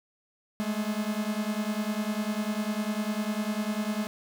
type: beating tone pair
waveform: 45% pulse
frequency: 207.7 / 217.7 Hz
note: G#3 / A3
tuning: 0 / -18 cents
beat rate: 10 Hz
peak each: -31 dBFS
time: 0.6-4.07 s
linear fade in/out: 0 ms
effects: none